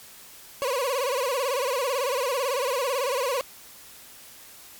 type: tone with vibrato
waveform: 30% pulse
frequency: 523.3 Hz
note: C5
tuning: in tune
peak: -21 dBFS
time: 0.62-3.41 s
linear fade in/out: 0 ms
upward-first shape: sine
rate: 18 Hz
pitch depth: 150 cents each way
effects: white hiss -47 dBFS RMS until 4.79 s + MP3 96 kbps